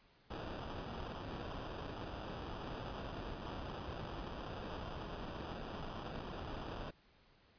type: noise with sample-and-hold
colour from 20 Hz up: pink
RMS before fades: -45 dBFS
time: 0.3-6.91 s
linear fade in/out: 10 ms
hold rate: 2100 Hz
effects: pink hiss -68 dBFS RMS until 7.58 s + resampled to 11025 Hz

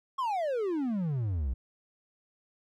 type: exponential sweep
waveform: triangle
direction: down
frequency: 1108.7 to 58.4 Hz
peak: -26 dBFS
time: 0.18-1.54 s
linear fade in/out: 10 ms
effects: none

